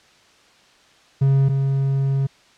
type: tone pair in turn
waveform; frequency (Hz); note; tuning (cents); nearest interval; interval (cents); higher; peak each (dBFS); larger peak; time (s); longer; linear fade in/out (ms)
triangle; 136.5 / 136.5; C#3 / C#3; -26 / -26; unison; 0; neither; -11 / -15; first; 1.21-1.49 / 1.49-2.27; second; 10
effects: white hiss -53 dBFS RMS until 2.57 s + low-pass 5000 Hz 12 dB/octave